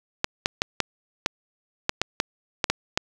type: clicks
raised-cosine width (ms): 0.2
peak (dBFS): -3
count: 11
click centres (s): 0.244 / 0.459 / 0.619 / 0.803 / 1.261 / 1.894 / 2.016 / 2.201 / 2.642 / 2.7 / 2.975
effects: 7-bit